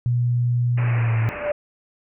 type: tone with pitch glide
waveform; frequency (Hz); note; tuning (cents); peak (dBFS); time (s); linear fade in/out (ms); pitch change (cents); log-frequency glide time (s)
sine; 121.3 to 113.18; B2 to A2; -31 to +49; -17; 0.06-1.29; 0; -120; 0.81-1.16
type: low-pass noise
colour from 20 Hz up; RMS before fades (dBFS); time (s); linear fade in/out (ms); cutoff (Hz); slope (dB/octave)
white; -33; 0.77-1.52; 10; 2600; 96
type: tone with exponential growth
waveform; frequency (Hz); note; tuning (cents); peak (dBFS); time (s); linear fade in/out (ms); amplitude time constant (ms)
sine; 590; D5; +8; -17; 1.17-1.52; 5; 75
effects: none